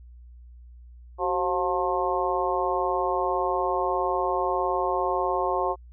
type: harmonic tone with a mistuned harmonic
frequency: 178.3 Hz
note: F3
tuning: 36 cents sharp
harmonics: 2 / 3 / 4 / 5 / 6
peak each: -29 / -29 / -29 / -29 / -29 dBFS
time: 1.18-5.76 s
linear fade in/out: 50 ms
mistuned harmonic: 2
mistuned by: +96 cents
effects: added 60 Hz sine -44 dBFS peak until 5.92 s